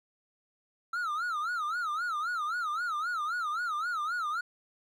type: tone with vibrato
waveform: triangle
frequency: 1318.5 Hz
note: E6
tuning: in tune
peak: -28 dBFS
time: 0.93-4.41 s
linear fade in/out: 5 ms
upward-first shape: sine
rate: 3.8 Hz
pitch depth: 180 cents each way
effects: none